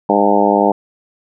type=harmonic tone with a mistuned harmonic; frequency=102.1 Hz; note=G#2; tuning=29 cents flat; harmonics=2 / 3 / 4 / 5 / 6 / 7 / 8 / 9; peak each=-18 / -18 / -18 / -18 / -18 / -18 / -18 / -18 dBFS; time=0.09-0.72 s; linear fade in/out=5 ms; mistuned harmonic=9; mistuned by=-41 cents; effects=none